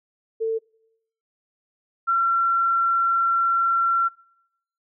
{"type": "tone pair in turn", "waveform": "sine", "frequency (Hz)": [447.8, 1361], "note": ["A4", "F6"], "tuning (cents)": [30, -45], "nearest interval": "octave + perfect fifth", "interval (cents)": 1925, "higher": "second", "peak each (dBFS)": [-21, -17], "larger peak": "second", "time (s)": [[0.4, 0.59], [2.07, 4.09]], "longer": "second", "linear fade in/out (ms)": 20, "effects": ["noise-tail reverb RT60 0.8 s tail -25 dB re dry"]}